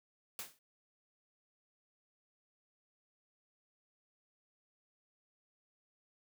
white noise with exponential decay, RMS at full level -39 dBFS, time 0.39-0.59 s, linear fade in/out 1 ms, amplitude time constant 43 ms, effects high-pass 100 Hz 12 dB/octave

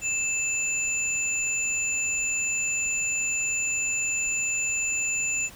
sine tone pair together, 2637 / 7040 Hz, E7 / A8, 0 / 0 cents, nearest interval octave + perfect fourth, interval 1700 cents, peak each -27 dBFS, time 0.01-5.5 s, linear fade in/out 50 ms, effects pink hiss -47 dBFS RMS until 5.55 s

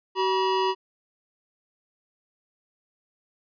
square tone pair together, 379.2 / 965 Hz, F#4 / B5, +43 / -40 cents, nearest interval octave + major third, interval 1617 cents, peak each -25 dBFS, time 0.15-0.75 s, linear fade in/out 50 ms, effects resampled to 11025 Hz

